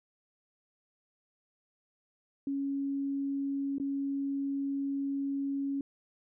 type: tone with dropouts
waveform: sine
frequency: 277.2 Hz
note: C#4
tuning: in tune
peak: -30 dBFS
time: 2.47-5.81 s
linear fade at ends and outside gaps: 2 ms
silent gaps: 3.783-3.799 s
effects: none